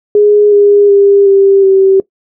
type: tone with pitch steps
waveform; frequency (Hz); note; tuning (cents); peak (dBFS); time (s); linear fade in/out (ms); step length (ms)
sine; 415.3 / 407.7 / 400.2 / 392.9 / 385.7; G#4 / G#4 / G4 / G4 / G4; 0 / -32 / +36 / +4 / -28; -3; 0.15-2; 2; 370
effects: noise-tail reverb RT60 0.1 s tail -19 dB re dry